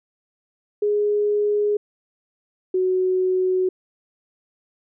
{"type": "tone pair in turn", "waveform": "sine", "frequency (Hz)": [415.3, 370.8], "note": ["G#4", "F#4"], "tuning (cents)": [0, 4], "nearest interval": "major second", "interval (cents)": 196, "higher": "first", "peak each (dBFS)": -17, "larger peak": "neither", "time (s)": [[0.82, 1.77], [2.74, 3.69]], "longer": "neither", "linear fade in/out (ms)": 5, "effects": []}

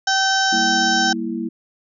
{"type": "harmonic tone", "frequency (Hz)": 772, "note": "G5", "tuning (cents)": -27, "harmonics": [1, 2, 4, 5, 6, 7, 8, 9], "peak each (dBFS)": [-20, -19, -27, -28, -32, -23, -28, -34], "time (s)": [0.07, 1.13], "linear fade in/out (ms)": 5}
{"type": "chord", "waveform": "sine", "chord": "E diminished", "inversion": "first", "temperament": "equal", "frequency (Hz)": [196, 233.1, 329.6], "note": ["G3", "Bb3", "E4"], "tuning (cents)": [0, 0, 0], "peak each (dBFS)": [-29, -25, -26], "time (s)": [0.52, 1.49], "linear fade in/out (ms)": 10}
{"effects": []}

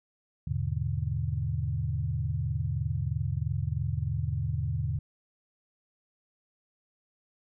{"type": "chord", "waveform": "sine", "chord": "E dominant seventh", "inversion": "none", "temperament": "equal with one note detuned", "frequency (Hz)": [80.8, 103.83, 123.47, 146.83], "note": ["E2", "G#2", "B2", "D3"], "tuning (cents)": [-34, 0, 0, 0], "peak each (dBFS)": -33, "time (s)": [0.47, 4.99], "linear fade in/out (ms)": 5, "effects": []}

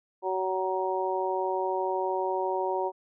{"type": "harmonic tone", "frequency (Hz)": 187.7, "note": "F#3", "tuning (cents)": 25, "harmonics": [2, 3, 4, 5], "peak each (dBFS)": [-30, -33, -33, -31], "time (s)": [0.22, 2.92], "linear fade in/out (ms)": 50, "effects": []}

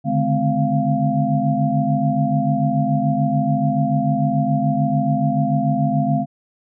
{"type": "tone cluster", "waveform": "sine", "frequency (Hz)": [143.4, 150.3, 212, 257.6, 693], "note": ["D3", "D3", "G#3", "C4", "F5"], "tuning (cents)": [-41, 40, 36, -27, -14], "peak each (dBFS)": -22, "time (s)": [0.04, 6.26], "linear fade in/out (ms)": 50, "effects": []}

